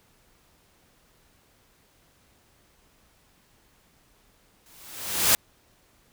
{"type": "noise with exponential growth", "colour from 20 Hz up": "white", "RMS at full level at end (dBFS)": -17, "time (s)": [4.66, 5.35], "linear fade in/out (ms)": 1, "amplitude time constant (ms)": 150, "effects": ["pink hiss -62 dBFS RMS until 6.12 s"]}